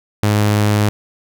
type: tone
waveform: sawtooth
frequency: 104.6 Hz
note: G#2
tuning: 13 cents sharp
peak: -8 dBFS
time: 0.23-0.89 s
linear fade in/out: 0 ms
effects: none